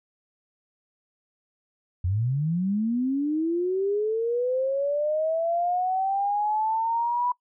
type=linear sweep; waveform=sine; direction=up; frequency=84.4 to 987.8 Hz; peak=-22 dBFS; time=2.04-7.32 s; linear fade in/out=5 ms; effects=noise-tail reverb RT60 0.1 s tail -22 dB re dry